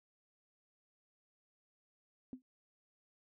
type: tone with exponential decay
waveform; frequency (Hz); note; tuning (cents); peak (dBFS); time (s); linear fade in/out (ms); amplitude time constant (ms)
sine; 256.2; C4; -36; -38; 2.33-2.42; 1; 19
effects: none